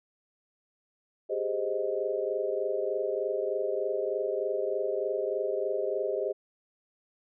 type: chord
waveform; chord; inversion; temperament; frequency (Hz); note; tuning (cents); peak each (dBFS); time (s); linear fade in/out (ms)
sine; Ab major seventh; third; equal; 392 / 415.3 / 523.3 / 622.3; G4 / Ab4 / C5 / Eb5; 0 / 0 / 0 / 0; -33; 1.29-6.33; 20
effects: none